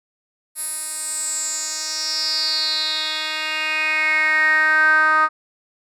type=tone with band-pass filter sweep; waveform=10% pulse; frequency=311.1 Hz; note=D#4; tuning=in tune; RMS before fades=-20 dBFS; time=0.55-5.29 s; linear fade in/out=50 ms; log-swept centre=11000 to 1300 Hz; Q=6.5; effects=none